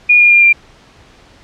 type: tone with pitch steps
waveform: sine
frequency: 2439 / 2419 / 2400 / 2381 Hz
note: D#7 / D#7 / D7 / D7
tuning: -35 / -49 / +37 / +23 cents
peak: -4 dBFS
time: 0.09-0.53 s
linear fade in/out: 10 ms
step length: 110 ms
effects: pink hiss -44 dBFS RMS until 1.43 s + low-pass 5000 Hz 12 dB/octave